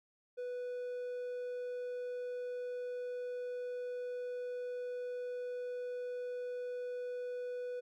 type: tone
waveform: triangle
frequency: 493.9 Hz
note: B4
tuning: in tune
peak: -36 dBFS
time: 0.37-7.81 s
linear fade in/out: 20 ms
effects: none